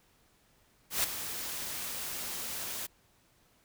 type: noise with ADSR envelope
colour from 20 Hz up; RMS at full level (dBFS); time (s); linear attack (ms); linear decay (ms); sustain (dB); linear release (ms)
white; -27; 0.9-2.87; 140; 5; -11; 14
effects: pink hiss -67 dBFS RMS until 3.64 s